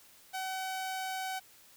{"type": "tone", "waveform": "sawtooth", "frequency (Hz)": 757, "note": "F#5", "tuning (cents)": 39, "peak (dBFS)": -31, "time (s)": [0.33, 1.4], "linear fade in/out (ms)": 20, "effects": ["white hiss -59 dBFS RMS until 1.76 s"]}